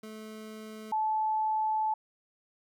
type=tone pair in turn; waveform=25% pulse / sine; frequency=217.1 / 868.4 Hz; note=A3 / A5; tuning=-23 / -23 cents; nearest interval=2 octaves; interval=2400 cents; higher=second; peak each=-38 / -26 dBFS; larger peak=second; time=0.03-0.92 / 0.92-1.94 s; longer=second; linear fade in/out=5 ms; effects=none